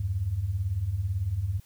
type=beating tone pair; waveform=sine; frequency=80.5 / 98.5 Hz; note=E2 / G2; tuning=-41 / +9 cents; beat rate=18 Hz; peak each=-32 / -27 dBFS; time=0-1.6 s; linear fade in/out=5 ms; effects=white hiss -61 dBFS RMS until 1.65 s